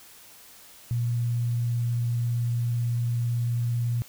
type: tone with vibrato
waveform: sine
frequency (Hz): 119.1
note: A#2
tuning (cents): +38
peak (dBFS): -23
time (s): 0.91-4.02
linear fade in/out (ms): 0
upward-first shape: sine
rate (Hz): 18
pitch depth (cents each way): 9
effects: white hiss -50 dBFS RMS until 4.08 s